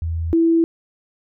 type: tone pair in turn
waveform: sine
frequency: 82.41 / 330.7 Hz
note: E2 / E4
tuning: 0 / +6 cents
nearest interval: 2 octaves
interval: 2406 cents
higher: second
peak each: -20 / -12 dBFS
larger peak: second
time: 0.02-0.33 / 0.33-0.64 s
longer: neither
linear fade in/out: 0 ms
effects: none